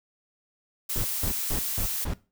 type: noise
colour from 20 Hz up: blue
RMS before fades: -30 dBFS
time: 0.89-2.05 s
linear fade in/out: 10 ms
type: noise bursts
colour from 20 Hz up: brown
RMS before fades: -29 dBFS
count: 5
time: 0.96-2.135 s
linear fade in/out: 0 ms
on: 83 ms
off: 190 ms
effects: noise-tail reverb RT60 0.3 s tail -18 dB re dry